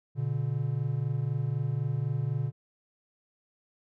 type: tone pair together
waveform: triangle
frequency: 119.5 / 143.45 Hz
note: A#2 / D3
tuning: +43 / -40 cents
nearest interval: minor third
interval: 317 cents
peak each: -28 dBFS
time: 0.15-2.52 s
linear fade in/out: 50 ms
effects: none